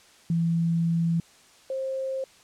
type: tone pair in turn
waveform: sine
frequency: 167.1 / 530.5 Hz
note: E3 / C5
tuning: +24 / +24 cents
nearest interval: octave + minor sixth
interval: 2000 cents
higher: second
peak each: -21 / -27 dBFS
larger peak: first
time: 0.3-1.2 / 1.7-2.24 s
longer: first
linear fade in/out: 2 ms
effects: white hiss -55 dBFS RMS until 2.43 s + low-pass 8000 Hz 12 dB/octave